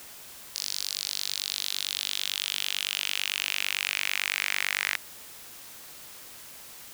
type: tone with high-pass filter sweep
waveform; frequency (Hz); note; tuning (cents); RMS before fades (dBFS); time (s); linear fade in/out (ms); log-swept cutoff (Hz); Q
sawtooth; 48.95; G1; -2; -31; 0.55-4.97; 10; 4800 to 2000; 3
effects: white hiss -46 dBFS RMS until 6.93 s